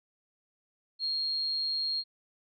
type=tone; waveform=sine; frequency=4250 Hz; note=C8; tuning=26 cents sharp; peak=-28 dBFS; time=0.99-2.04 s; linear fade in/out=50 ms; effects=MP3 96 kbps